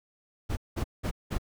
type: noise bursts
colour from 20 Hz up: brown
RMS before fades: -28 dBFS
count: 4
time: 0.49-1.384 s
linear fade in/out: 20 ms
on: 81 ms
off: 190 ms
effects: none